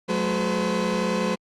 30% pulse tone cluster, 184.3 / 215.1 / 509 Hz, F#3 / A3 / C5, -7 / -39 / -48 cents, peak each -24 dBFS, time 0.08-1.36 s, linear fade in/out 20 ms, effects low-pass 7000 Hz 12 dB/octave + Opus 48 kbps

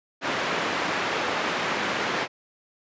white band-pass noise, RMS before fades -27 dBFS, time 0.21-2.28 s, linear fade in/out 50 ms, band 180 to 2000 Hz, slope 12 dB/octave, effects resampled to 16000 Hz

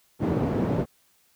white band-pass noise, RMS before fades -25 dBFS, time 0.19-0.86 s, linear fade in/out 50 ms, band 100 to 300 Hz, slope 12 dB/octave, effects white hiss -64 dBFS RMS until 1.35 s

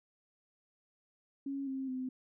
sine tone with pitch steps, 275.8 / 266.4 / 257.3 Hz, C#4 / C4 / C4, -9 / +31 / -29 cents, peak -35 dBFS, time 1.46-2.09 s, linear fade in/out 5 ms, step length 210 ms, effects none

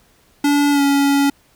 square tone with pitch glide, 287.8 to 280.6 Hz, D4 to C#4, -35 to +21 cents, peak -13 dBFS, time 0.44-1.3 s, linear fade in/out 5 ms, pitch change -44 cents, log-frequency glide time 0.71-0.82 s, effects pink hiss -55 dBFS RMS until 1.55 s

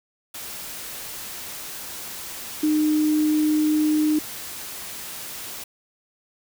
sine tone in noise, 305.6 Hz, D#4, 31 cents flat, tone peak -17 dBFS, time 2.63-4.19 s, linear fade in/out 5 ms, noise white, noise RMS -35 dBFS, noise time 0.34-5.64 s, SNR +15 dB, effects none

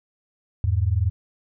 sine tone pair together, 83.16 / 103.9 Hz, E2 / G#2, +16 / +1 cents, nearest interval major third, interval 385 cents, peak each -21 dBFS, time 0.64-1.1 s, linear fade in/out 0 ms, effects none

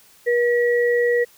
sine tone pair together, 480.3 / 1921.2 Hz, B4 / B6, -48 / -48 cents, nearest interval 2 octaves, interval 2400 cents, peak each -16 / -23 dBFS, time 0.26-1.25 s, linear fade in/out 20 ms, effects white hiss -52 dBFS RMS until 1.37 s

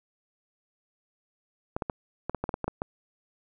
clicks, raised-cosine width 1 ms, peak -15 dBFS, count 11, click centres 1.765 / 1.822 / 1.898 / 2.296 / 2.347 / 2.44 / 2.492 / 2.541 / 2.643 / 2.68 / 2.819 s, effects none

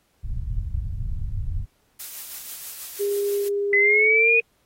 pink low-pass noise, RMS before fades -27 dBFS, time 0.23-1.66 s, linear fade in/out 20 ms, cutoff 110 Hz, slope 24 dB/octave
blue noise with tremolo, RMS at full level -34 dBFS, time 1.99-3.49 s, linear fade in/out 10 ms, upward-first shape sine, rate 6.2 Hz, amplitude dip 35%
sine tone with pitch glide, 404.5 to 459.3 Hz, G#4 to A#4, -46 to -26 cents, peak -21 dBFS, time 2.99-4.41 s, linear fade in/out 20 ms, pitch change +220 cents, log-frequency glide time 3.8-4.3 s
sine exponential sweep, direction up, 2008 to 2489 Hz, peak -15 dBFS, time 3.73-4.4 s, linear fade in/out 2 ms
effects pink hiss -66 dBFS RMS until 4.65 s + AAC 48 kbps

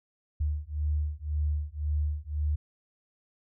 sine beating tone pair, 74 / 75.9 Hz, D2 / D#2, +14 / -42 cents, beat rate 1.9 Hz, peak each -30 dBFS, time 0.4-2.56 s, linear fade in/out 10 ms, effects none

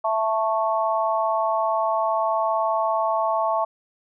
harmonic tone, 220.6 Hz, A3, 5 cents sharp, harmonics 3 / 4 / 5, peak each -23 / -24 / -25 dBFS, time 0.04-3.65 s, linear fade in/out 10 ms, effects none

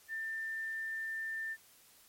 sine tone, 1790 Hz, A6, 29 cents sharp, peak -36 dBFS, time 0.08-1.57 s, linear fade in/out 50 ms, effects white hiss -62 dBFS RMS until 2.08 s + MP3 64 kbps

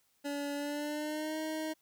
25% pulse tone with pitch glide, 285.9 to 313.6 Hz, D4 to D#4, -46 to +14 cents, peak -31 dBFS, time 0.24-1.74 s, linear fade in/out 20 ms, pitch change +160 cents, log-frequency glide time 0.54-1.38 s, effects white hiss -73 dBFS RMS until 1.81 s

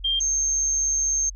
sine tone pair in turn, 3186 / 6372 Hz, G7 / G8, +27 / +27 cents, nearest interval octave, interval 1200 cents, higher second, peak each -20 / -20 dBFS, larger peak neither, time 0.04-0.2 / 0.2-1.3 s, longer second, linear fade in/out 10 ms, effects added 45 Hz sine -35 dBFS peak until 1.35 s

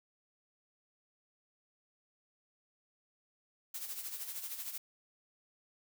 blue noise with tremolo, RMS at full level -40 dBFS, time 3.74-4.78 s, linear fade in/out 5 ms, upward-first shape sine, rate 13 Hz, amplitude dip 60%, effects none

